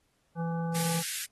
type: harmonic tone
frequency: 166.9 Hz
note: E3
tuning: 22 cents sharp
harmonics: 1 / 3 / 5 / 7 / 9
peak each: -30 / -39 / -39 / -47 / -48 dBFS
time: 0.35-1.03 s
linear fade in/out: 50 ms
type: high-pass noise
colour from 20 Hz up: white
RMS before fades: -34 dBFS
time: 0.74-1.26 s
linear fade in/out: 20 ms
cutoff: 1500 Hz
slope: 48 dB/octave
effects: pink hiss -73 dBFS RMS until 1.31 s + AAC 32 kbps